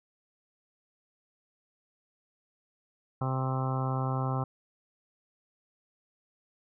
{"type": "harmonic tone", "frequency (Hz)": 131.2, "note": "C3", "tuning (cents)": 5, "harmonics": [1, 2, 3, 4, 5, 6, 7, 8, 9, 10], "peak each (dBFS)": [-29, -38, -42, -41, -43, -38, -45, -39, -44, -41], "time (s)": [3.21, 4.44], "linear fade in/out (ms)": 5, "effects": []}